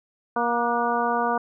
harmonic tone with a mistuned harmonic, 237.1 Hz, A#3, 30 cents sharp, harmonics 1 / 2 / 3 / 4 / 5 / 6, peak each -30 / -28 / -26 / -26 / -28 / -31 dBFS, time 0.36-1.38 s, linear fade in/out 5 ms, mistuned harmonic 6, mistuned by +44 cents, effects none

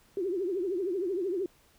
sine tone with vibrato, 370 Hz, F#4, in tune, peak -28 dBFS, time 0.17-1.46 s, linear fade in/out 2 ms, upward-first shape triangle, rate 13 Hz, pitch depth 190 cents each way, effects pink hiss -63 dBFS RMS until 1.78 s

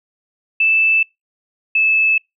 sine tone pair in turn, 2637 / 2614 Hz, E7 / E7, 0 / -15 cents, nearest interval unison, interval 15 cents, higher first, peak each -11 dBFS, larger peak neither, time 0.6-1.03 / 1.75-2.18 s, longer neither, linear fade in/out 5 ms, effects noise-tail reverb RT60 0.2 s tail -26 dB re dry

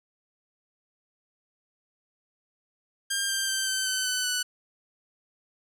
10% pulse tone with pitch steps, 1600 / 1580.7 / 1561.7 / 1542.8 / 1524.2 / 1505.8 / 1487.7 Hz, G6 / G6 / G6 / G6 / G6 / F#6 / F#6, +35 / +14 / -7 / -28 / -49 / +30 / +9 cents, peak -17 dBFS, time 3.1-4.43 s, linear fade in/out 10 ms, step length 190 ms, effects none

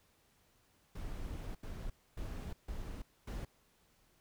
brown noise bursts at uneven times, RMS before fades -42 dBFS, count 5, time 0.95-1.55 / 1.63-1.9 / 2.17-2.53 / 2.68-3.02 / 3.27-3.45 s, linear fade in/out 5 ms, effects pink hiss -71 dBFS RMS until 4.2 s

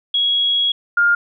sine tone pair in turn, 3322 / 1409.7 Hz, G#7 / F6, 0 / +16 cents, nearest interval octave + minor third, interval 1484 cents, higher first, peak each -14 / -11 dBFS, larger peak second, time 0.14-0.72 / 0.97-1.15 s, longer first, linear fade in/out 5 ms, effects none

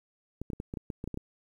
clicks, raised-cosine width 3 ms, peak -23 dBFS, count 11, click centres 0.416 / 0.502 / 0.533 / 0.601 / 0.739 / 0.772 / 0.902 / 1.041 / 1.076 / 1.143 / 1.174 s, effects 10-bit

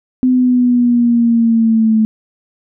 sine exponential sweep, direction down, 255.6 to 217.9 Hz, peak -8 dBFS, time 0.23-2.05 s, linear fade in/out 0 ms, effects none

